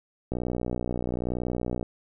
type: click train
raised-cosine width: 2 ms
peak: -16 dBFS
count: 93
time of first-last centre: 0.32-1.828 s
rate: 61 Hz
effects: none